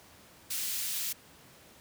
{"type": "high-pass noise", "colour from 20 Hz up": "white", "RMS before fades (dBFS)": -34, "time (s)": [0.5, 1.13], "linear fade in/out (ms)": 10, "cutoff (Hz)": 2500, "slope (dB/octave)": 12, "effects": ["pink hiss -56 dBFS RMS until 1.8 s", "high-pass 80 Hz 12 dB/octave"]}